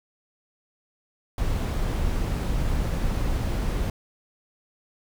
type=noise; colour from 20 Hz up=brown; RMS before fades=-25 dBFS; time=1.38-3.9 s; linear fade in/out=2 ms; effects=none